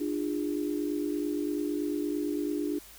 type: tone cluster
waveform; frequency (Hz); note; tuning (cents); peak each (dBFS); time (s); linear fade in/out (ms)
sine; 297.1 / 346 / 409.2; D4 / F4 / G#4; +20 / -16 / -26; -30 / -34 / -36; 0-2.79; 10
effects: added 50 Hz sine -58 dBFS peak until 2.98 s + white hiss -51 dBFS RMS until 2.98 s